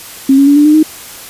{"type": "tone with pitch steps", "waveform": "sine", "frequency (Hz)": [270, 277.8, 285.7, 293.9, 302.4, 311], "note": ["C#4", "C#4", "D4", "D4", "D#4", "D#4"], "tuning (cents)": [-45, 4, -48, 1, -49, -1], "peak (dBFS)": -3, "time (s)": [0.29, 0.83], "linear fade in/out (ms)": 5, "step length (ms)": 90, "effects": ["white hiss -30 dBFS RMS until 1.29 s", "resampled to 32000 Hz"]}